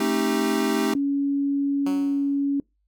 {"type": "chord", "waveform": "square", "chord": "A half-diminished seventh", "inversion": "none", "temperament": "equal with one note detuned", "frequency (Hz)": [220, 268.2, 311.1, 392], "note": ["A3", "C4", "Eb4", "G4"], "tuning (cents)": [0, 43, 0, 0], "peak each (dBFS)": -27, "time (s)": [0, 0.94], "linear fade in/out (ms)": 5}
{"type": "tone", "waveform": "sine", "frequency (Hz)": 280.4, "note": "C#4", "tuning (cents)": 20, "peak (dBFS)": -20, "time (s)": [0.95, 2.6], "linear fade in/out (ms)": 2}
{"type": "tone with exponential decay", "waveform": "10% pulse", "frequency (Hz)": 185.3, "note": "F#3", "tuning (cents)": 3, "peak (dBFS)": -22, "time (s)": [1.86, 2.46], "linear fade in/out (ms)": 5, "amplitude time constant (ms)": 130}
{"effects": ["noise-tail reverb RT60 0.2 s tail -25 dB re dry", "added 50 Hz sine -67 dBFS peak until 2.87 s"]}